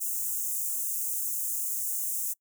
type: high-pass noise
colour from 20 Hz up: white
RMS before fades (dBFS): -31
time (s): 0-2.34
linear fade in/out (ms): 20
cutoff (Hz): 6600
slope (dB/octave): 48
effects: noise-tail reverb RT60 0.1 s tail -25 dB re dry